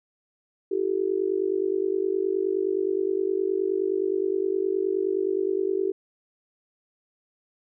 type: tone with amplitude modulation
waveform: sine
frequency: 384.9 Hz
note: G4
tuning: 32 cents flat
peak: -18 dBFS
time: 0.71-5.92 s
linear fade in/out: 10 ms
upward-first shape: sine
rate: 49.6 Hz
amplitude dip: 95%
effects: none